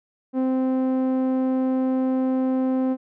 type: tone with low-pass filter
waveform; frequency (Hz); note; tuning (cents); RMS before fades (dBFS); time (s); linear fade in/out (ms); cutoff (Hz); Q
sawtooth; 259.9; C4; -11; -22; 0.33-2.97; 50; 570; 0.63
effects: none